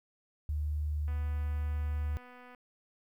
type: tone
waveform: sine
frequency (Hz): 74.9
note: D2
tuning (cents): +35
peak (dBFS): -30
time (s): 0.49-2.17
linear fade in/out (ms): 0
type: click train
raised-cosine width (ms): 0.5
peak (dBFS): -39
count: 365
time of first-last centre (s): 1.08-2.548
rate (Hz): 248
effects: 11-bit